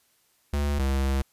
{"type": "tone pair in turn", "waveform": "square", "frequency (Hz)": [72, 67.61], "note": ["D2", "C#2"], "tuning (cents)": [-34, -43], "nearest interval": "minor second", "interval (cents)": 109, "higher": "first", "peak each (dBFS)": [-24, -23], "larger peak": "second", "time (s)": [[0.53, 0.79], [0.79, 1.22]], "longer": "second", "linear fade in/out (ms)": 5, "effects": ["white hiss -66 dBFS RMS until 1.32 s", "resampled to 32000 Hz"]}